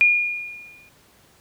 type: tone with exponential decay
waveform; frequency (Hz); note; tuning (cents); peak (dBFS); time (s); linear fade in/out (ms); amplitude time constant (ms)
sine; 2429; D#7; -42; -10; 0.01-0.89; 0; 190
effects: pink hiss -55 dBFS RMS until 1.4 s + high-pass 60 Hz 12 dB/octave